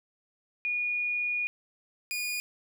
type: tone pair in turn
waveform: sine / sawtooth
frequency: 2446 / 2446 Hz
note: D#7 / D#7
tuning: -30 / -30 cents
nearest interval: unison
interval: 0 cents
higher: neither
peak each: -27 dBFS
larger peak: neither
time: 0.65-1.47 / 2.11-2.4 s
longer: first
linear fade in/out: 0 ms
effects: none